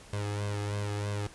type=tone with flanger; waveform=sawtooth; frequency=102.9 Hz; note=G#2; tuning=16 cents flat; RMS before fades=-33 dBFS; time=0.13-1.27 s; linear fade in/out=0 ms; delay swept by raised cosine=1.9 to 2.4 ms; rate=3.1 Hz; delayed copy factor=+0.85; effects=pink hiss -52 dBFS RMS until 1.34 s + resampled to 24000 Hz